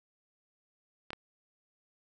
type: clicks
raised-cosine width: 0.3 ms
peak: -22 dBFS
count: 2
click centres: 1.105 / 1.132 s
effects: none

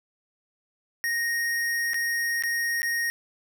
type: tone with dropouts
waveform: square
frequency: 1864.7 Hz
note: A#6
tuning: in tune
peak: -25 dBFS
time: 1.04-3.1 s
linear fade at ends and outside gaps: 0 ms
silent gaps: 1.934-1.943 / 2.424-2.436 / 2.819-2.83 s
effects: none

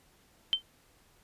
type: tone with exponential decay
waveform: sine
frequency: 3104 Hz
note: G7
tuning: 18 cents flat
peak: -19 dBFS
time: 0.53-0.62 s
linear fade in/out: 0 ms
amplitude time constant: 19 ms
effects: pink hiss -64 dBFS RMS until 1.23 s + resampled to 32000 Hz

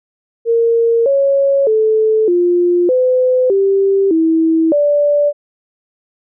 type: tone with pitch steps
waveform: sine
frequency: 462.3 / 553 / 436.7 / 351.7 / 508 / 391.8 / 324 / 583 Hz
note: A#4 / C#5 / A4 / F4 / B4 / G4 / E4 / D5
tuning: -14 / -4 / -13 / +12 / +49 / -1 / -30 / -13 cents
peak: -9 dBFS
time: 0.45-5.33 s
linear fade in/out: 50 ms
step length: 610 ms
effects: none

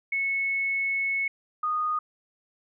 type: tone pair in turn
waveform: sine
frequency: 2200 / 1234.7 Hz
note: C#7 / D#6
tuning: -14 / -14 cents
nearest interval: minor seventh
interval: 1000 cents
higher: first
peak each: -24 dBFS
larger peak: neither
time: 0.12-1.28 / 1.63-1.99 s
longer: first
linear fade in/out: 5 ms
effects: none

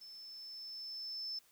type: tone with level ramp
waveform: sine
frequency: 5274 Hz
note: E8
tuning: in tune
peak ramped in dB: -50 to -38 dBFS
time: 0.01-1.39 s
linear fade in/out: 5 ms
effects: white hiss -68 dBFS RMS until 1.51 s

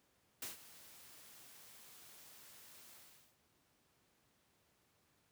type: noise with ADSR envelope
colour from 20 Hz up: white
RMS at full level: -43 dBFS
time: 0.42-3.37 s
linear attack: 3 ms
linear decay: 140 ms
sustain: -16 dB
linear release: 430 ms
effects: pink hiss -75 dBFS RMS until 5.31 s + high-pass 80 Hz 12 dB/octave

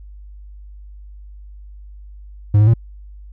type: tone with pitch steps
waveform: triangle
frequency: 103.7 / 106.3 / 114.7 Hz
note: G#2 / G#2 / A#2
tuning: -2 / +41 / -28 cents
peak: -6 dBFS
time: 2.54-2.738 s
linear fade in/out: 5 ms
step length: 66 ms
effects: added 50 Hz sine -35 dBFS peak until 3.32 s

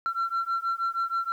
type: beating tone pair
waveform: sine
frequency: 1354 / 1360.3 Hz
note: E6 / F6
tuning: +46 / -46 cents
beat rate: 6.3 Hz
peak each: -27 dBFS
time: 0.06-1.32 s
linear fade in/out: 0 ms
effects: tanh soft clip ceiling -22 dBFS + 10-bit

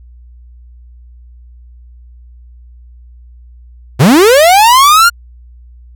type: linear sweep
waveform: 45% pulse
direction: up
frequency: 105.7 to 1435 Hz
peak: -3 dBFS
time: 3.99-5.1 s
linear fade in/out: 20 ms
effects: added 60 Hz sine -34 dBFS peak until 5.95 s

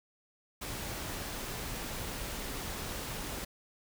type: noise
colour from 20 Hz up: pink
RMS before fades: -39 dBFS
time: 0.61-3.45 s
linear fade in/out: 10 ms
effects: none

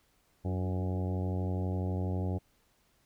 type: harmonic tone with a mistuned harmonic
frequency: 92.1 Hz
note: F#2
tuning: 7 cents flat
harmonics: 1 / 2 / 3 / 4 / 5 / 6 / 7 / 8 / 9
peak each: -31 / -37 / -41 / -43 / -45 / -47 / -48 / -49 / -50 dBFS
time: 0.44-2.39 s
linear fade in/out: 20 ms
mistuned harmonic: 3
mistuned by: +40 cents
effects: pink hiss -70 dBFS RMS until 3.05 s

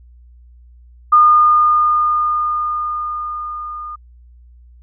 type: tone with level ramp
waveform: sine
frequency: 1218 Hz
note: D#6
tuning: 37 cents flat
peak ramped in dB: -5 to -26 dBFS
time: 1.12-3.96 s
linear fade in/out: 10 ms
effects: added 60 Hz sine -41 dBFS peak until 4.82 s

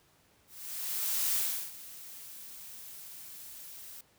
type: noise with ADSR envelope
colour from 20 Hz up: blue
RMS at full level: -29 dBFS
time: 0.47-4.01 s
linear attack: 870 ms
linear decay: 370 ms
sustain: -18 dB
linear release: 4 ms
effects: pink hiss -66 dBFS RMS until 4.18 s + high-pass 60 Hz 12 dB/octave

